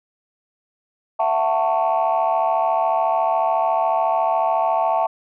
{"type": "chord", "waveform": "sine", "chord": "F# minor seventh", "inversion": "third", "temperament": "just", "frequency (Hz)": [666, 740, 888, 1110], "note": ["E5", "F#5", "A5", "C#6"], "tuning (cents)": [18, 0, 16, 2], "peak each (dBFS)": [-20, -21, -20, -25], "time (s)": [1.19, 5.07], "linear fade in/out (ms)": 10, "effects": ["tanh soft clip ceiling -9 dBFS"]}